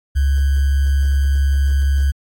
sine tone with sample-and-hold, 69 Hz, C#2, 7 cents flat, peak -12 dBFS, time 0.15-2.12 s, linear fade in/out 20 ms, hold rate 1575 Hz, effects AAC 64 kbps

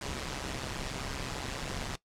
pink noise with amplitude modulation, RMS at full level -33 dBFS, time 0.01-1.96 s, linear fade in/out 5 ms, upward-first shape sine, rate 135 Hz, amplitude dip 85%, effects noise-tail reverb RT60 0.1 s tail -18 dB re dry + low-pass 7000 Hz 12 dB/octave

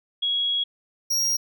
sine / 45% pulse tone pair in turn, 3322 / 5626 Hz, G#7 / F8, 0 / +12 cents, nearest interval major sixth, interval 912 cents, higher second, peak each -21 dBFS, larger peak neither, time 0.22-0.64 / 1.1-1.37 s, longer first, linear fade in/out 10 ms, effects none

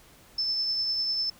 sine tone with tremolo, 5274 Hz, E8, in tune, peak -24 dBFS, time 0.38-1.3 s, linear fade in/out 5 ms, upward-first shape triangle, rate 10 Hz, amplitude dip 30%, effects pink hiss -55 dBFS RMS until 1.39 s

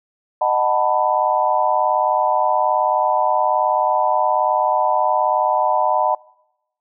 sine chord, B dominant seventh, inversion first, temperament just, 617.4 / 740.8 / 889 / 987.8 Hz, D#5 / F#5 / A5 / B5, -14 / +2 / +18 / 0 cents, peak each -20 dBFS, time 0.41-6.15 s, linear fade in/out 5 ms, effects noise-tail reverb RT60 0.9 s tail -24 dB re dry

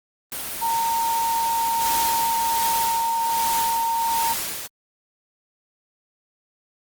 white noise, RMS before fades -30 dBFS, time 0.32-2.69 s, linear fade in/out 0 ms
sine tone, 918 Hz, A#5, 27 cents flat, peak -20 dBFS, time 0.61-4.34 s, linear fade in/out 20 ms
white noise with tremolo, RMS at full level -26 dBFS, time 1.8-4.68 s, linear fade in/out 20 ms, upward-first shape sine, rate 1.3 Hz, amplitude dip 60%
effects Opus 32 kbps

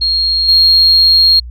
sine tone with level steps, 4256 Hz, C8, 29 cents sharp, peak -10 / -4 dBFS, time 0.01-1.4 s, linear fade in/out 10 ms, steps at 0.48 s, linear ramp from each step 10 ms, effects tanh soft clip ceiling 0 dBFS + added 60 Hz sine -25 dBFS peak until 1.5 s

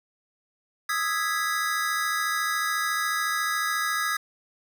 square chord, E major seventh, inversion third, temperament equal, 1244.5 / 1318.5 / 1661.2 / 1975.5 Hz, D#6 / E6 / G#6 / B6, 0 / 0 / 0 / 0 cents, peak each -30 / -34 / -29 / -33 dBFS, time 0.89-4.17 s, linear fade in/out 5 ms, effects none

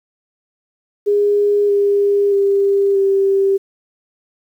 sine tone with pitch steps, 410 / 403.7 / 397.4 / 391.3 Hz, G#4 / G#4 / G4 / G4, -22 / -49 / +24 / -3 cents, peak -11 dBFS, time 1.06-3.58 s, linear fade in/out 20 ms, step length 630 ms, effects 8-bit

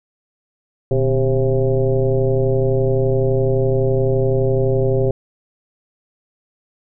sine tone with frequency modulation, 258.1 Hz, C4, 23 cents flat, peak -13 dBFS, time 0.91-5.11 s, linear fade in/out 2 ms, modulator 137 Hz, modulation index 2.1, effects none

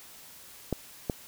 clicks, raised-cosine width 2 ms, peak -14 dBFS, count 2, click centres 0.727 / 1.098 s, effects white hiss -50 dBFS RMS until 1.27 s

